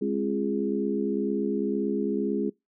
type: harmonic tone with a mistuned harmonic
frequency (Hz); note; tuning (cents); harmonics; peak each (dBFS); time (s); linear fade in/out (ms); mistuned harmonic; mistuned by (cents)
68.9; C#2; -10; 3 / 4 / 5 / 6; -29 / -30 / -31 / -30; 0.01-2.5; 10; 4; -44
effects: noise-tail reverb RT60 0.2 s tail -25 dB re dry